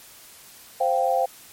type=chord; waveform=sine; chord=C suspended fourth; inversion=none; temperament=equal; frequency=523.3 / 698.5 / 784 Hz; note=C5 / F5 / G5; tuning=0 / 0 / 0 cents; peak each=-23 dBFS; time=0.8-1.26 s; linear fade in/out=10 ms; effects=white hiss -47 dBFS RMS until 1.52 s + MP3 64 kbps